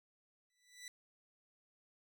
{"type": "tone with exponential growth", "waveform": "15% pulse", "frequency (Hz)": 1975.5, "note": "B6", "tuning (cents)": 0, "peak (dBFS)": -39, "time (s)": [0.5, 0.88], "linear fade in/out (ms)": 1, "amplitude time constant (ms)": 81, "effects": []}